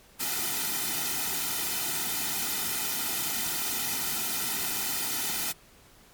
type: noise with comb filter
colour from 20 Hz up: white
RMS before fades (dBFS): -30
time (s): 0.19-5.53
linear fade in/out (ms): 20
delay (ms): 1.8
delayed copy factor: -1
effects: pink hiss -56 dBFS RMS until 6.13 s + MP3 96 kbps